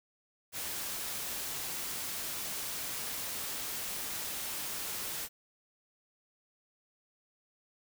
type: noise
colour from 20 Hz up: white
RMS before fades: -38 dBFS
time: 0.52-5.29 s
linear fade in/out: 50 ms
effects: none